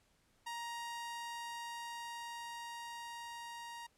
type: tone with level ramp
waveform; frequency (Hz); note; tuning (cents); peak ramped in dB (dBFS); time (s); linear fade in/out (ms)
sawtooth; 939; A#5; +12; -37 to -42; 0.46-3.87; 10
effects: pink hiss -73 dBFS RMS until 3.97 s + low-pass 11000 Hz 12 dB/octave